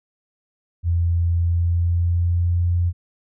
sine tone with pitch glide, 85.3 to 87.24 Hz, F2 to F2, -40 to -1 cents, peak -16 dBFS, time 0.83-2.93 s, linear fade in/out 50 ms, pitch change +39 cents, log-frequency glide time 1.38-2.67 s, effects none

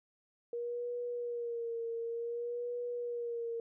sine tone with vibrato, 472.6 Hz, A#4, 24 cents sharp, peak -35 dBFS, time 0.53-3.6 s, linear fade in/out 2 ms, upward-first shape sine, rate 0.55 Hz, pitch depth 43 cents each way, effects none

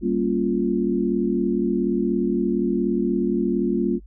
sine chord, G half-diminished seventh, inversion none, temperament equal, 196 / 233.1 / 277.2 / 349.2 Hz, G3 / Bb3 / Db4 / F4, 0 / 0 / 0 / 0 cents, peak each -25 / -24 / -26 / -23 dBFS, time 0.01-4 s, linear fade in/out 50 ms, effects noise-tail reverb RT60 0.1 s tail -23 dB re dry + added 50 Hz sine -41 dBFS peak until 4.06 s

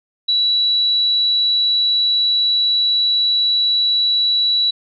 sine tone, 3928 Hz, B7, 10 cents flat, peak -13 dBFS, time 0.28-4.71 s, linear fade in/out 10 ms, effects none

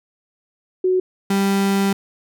sine / 35% pulse tone pair in turn, 370 / 196.85 Hz, F#4 / G3, 0 / +8 cents, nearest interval major seventh, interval 1092 cents, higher first, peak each -14 dBFS, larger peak neither, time 0.84-1 / 1.3-1.93 s, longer second, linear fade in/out 5 ms, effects none

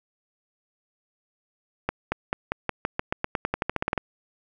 accelerating click train, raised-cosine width 0.5 ms, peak -9 dBFS, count 19, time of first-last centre 1.89-3.978 s, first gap 230 ms, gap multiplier 0.91, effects none

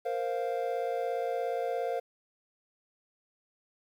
triangle chord, Bb suspended second, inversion none, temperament equal, 466.2 / 523.3 / 698.5 Hz, Bb4 / C5 / F5, 0 / 0 / 0 cents, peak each -32 dBFS, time 0.05-2 s, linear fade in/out 10 ms, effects 10-bit

